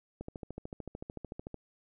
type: click train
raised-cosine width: 2 ms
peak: -27 dBFS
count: 19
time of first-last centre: 0.21-1.543 s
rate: 13.5 Hz
effects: none